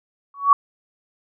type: tone with exponential growth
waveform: sine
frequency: 1124 Hz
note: C#6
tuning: 24 cents sharp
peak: -5 dBFS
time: 0.34-0.53 s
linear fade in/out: 2 ms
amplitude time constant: 41 ms
effects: none